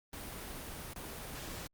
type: noise with dropouts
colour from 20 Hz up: pink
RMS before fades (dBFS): -44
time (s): 0.13-1.67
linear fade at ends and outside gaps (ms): 2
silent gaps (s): 0.935-0.96
effects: Opus 32 kbps